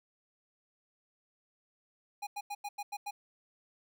square tone bursts, 820 Hz, G#5, 22 cents flat, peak -37 dBFS, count 7, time 2.22-3.11 s, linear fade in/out 10 ms, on 50 ms, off 90 ms, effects none

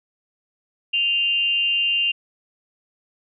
sine tone with amplitude modulation, 2794 Hz, F7, in tune, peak -15 dBFS, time 0.93-2.12 s, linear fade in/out 10 ms, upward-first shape sine, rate 286 Hz, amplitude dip 55%, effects none

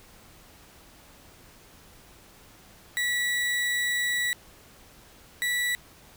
35% pulse tone pair in turn, 1946 / 1953.3 Hz, B6 / B6, -26 / -20 cents, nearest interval unison, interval 6 cents, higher second, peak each -23 dBFS, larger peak neither, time 2.97-4.33 / 5.42-5.75 s, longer first, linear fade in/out 0 ms, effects pink hiss -53 dBFS RMS until 6.16 s

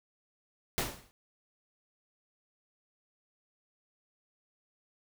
pink noise with exponential decay, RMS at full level -28 dBFS, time 0.78-1.11 s, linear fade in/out 0 ms, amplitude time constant 70 ms, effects none

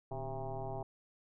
sine tone with frequency modulation, 392 Hz, G4, in tune, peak -37 dBFS, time 0.11-0.83 s, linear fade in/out 5 ms, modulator 137 Hz, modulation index 3.5, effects none

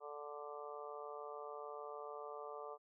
harmonic tone, 146.83 Hz, D3, in tune, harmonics 3 / 4 / 5 / 6 / 7 / 8, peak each -50 / -52 / -54 / -57 / -56 / -52 dBFS, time 0-2.78 s, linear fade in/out 50 ms, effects none

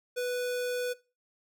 square tone, 493.9 Hz, B4, in tune, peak -30 dBFS, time 0.16-0.94 s, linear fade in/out 20 ms, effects noise-tail reverb RT60 0.3 s tail -20 dB re dry

